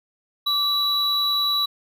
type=tone pair together; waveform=triangle; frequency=1166 / 3922 Hz; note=D6 / B7; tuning=-13 / -13 cents; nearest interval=octave + major sixth; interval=2100 cents; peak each=-26 / -18 dBFS; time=0.46-1.66 s; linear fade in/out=10 ms; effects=none